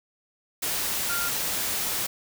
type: tone in noise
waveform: sine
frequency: 1398 Hz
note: F6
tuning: 1 cent sharp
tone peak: -29 dBFS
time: 1.09-1.29 s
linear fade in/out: 10 ms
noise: white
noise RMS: -28 dBFS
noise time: 0.62-2.07 s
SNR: -4 dB
effects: none